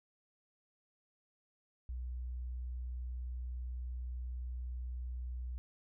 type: tone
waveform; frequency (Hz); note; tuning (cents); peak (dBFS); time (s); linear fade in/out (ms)
sine; 61.74; B1; 0; -38; 1.89-5.58; 0
effects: none